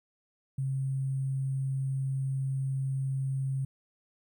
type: tone with sample-and-hold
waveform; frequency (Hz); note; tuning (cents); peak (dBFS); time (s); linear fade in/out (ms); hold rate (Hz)
sine; 134.3; C3; +46; -28; 0.58-3.65; 5; 8820
effects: none